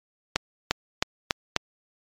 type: accelerating click train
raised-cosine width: 0.2 ms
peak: -3 dBFS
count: 5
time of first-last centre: 0.36-1.564 s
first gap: 350 ms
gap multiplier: 0.9
effects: MP3 96 kbps